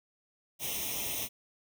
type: noise with comb filter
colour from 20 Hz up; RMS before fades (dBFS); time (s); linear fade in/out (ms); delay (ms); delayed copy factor
white; -35; 0.59-1.29; 50; 0.33; +0.85
effects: none